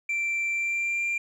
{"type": "tone with pitch glide", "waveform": "sine", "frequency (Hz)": [2349, 2380], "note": ["D7", "D7"], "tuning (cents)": [0, 22], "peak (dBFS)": -22, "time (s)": [0.09, 1.18], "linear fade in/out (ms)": 5, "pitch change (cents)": 22, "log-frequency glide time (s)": [0.52, 1.04], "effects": ["tanh soft clip ceiling -24 dBFS", "10-bit"]}